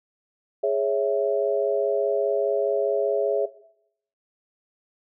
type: chord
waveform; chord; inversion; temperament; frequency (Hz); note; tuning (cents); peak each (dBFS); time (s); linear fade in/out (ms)
sine; C# minor; second; equal; 415.3 / 554.4 / 659.3; G#4 / C#5 / E5; 0 / 0 / 0; -24; 0.63-3.46; 10
effects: noise-tail reverb RT60 0.7 s tail -17 dB re dry